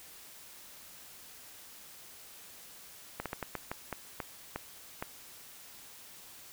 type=slowing click train; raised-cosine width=0.5 ms; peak=-20 dBFS; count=10; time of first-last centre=3.2-5.025 s; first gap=57 ms; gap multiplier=1.3; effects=white hiss -52 dBFS RMS until 6.52 s